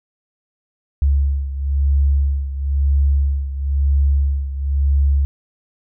sine beating tone pair, 69.5 / 70.5 Hz, C#2 / C#2, +5 / +30 cents, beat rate 1 Hz, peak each -15 / -20 dBFS, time 1.02-5.25 s, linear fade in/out 0 ms, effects none

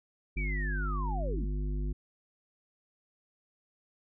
harmonic tone, 50.2 Hz, G1, 42 cents sharp, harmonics 1 / 3 / 5 / 7, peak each -30 / -40 / -44 / -47 dBFS, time 0.36-1.93 s, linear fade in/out 10 ms
sine linear sweep, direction down, 2349 to 176.8 Hz, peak -36 dBFS, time 0.37-1.45 s, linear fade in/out 5 ms
effects none

